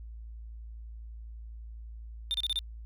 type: tone bursts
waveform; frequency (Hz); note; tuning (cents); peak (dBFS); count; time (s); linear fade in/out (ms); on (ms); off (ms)
triangle; 3600; A7; +39; -26; 5; 2.31-2.59; 0; 32; 30
effects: added 56 Hz sine -41 dBFS peak until 2.85 s